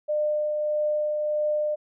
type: tone with tremolo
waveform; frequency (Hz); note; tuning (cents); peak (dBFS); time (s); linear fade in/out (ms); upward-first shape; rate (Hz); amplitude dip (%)
sine; 602; D5; +43; -21; 0.08-1.76; 20; triangle; 1.6; 30
effects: none